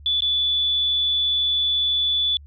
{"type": "tone with dropouts", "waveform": "sine", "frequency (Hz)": 3462, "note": "A7", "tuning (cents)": -29, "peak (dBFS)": -18, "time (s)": [0.06, 2.37], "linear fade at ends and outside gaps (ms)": 1, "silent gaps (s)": [0.206, 0.221], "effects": ["added 72 Hz sine -41 dBFS peak until 2.46 s"]}